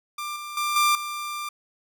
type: tone with level steps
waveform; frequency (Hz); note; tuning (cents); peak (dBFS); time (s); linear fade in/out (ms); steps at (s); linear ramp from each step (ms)
sawtooth; 1188; D6; +20; -26 / -30 / -20 / -14 / -26; 0.18-1.49; 5; 0.36 / 0.57 / 0.76 / 0.95; 2
effects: none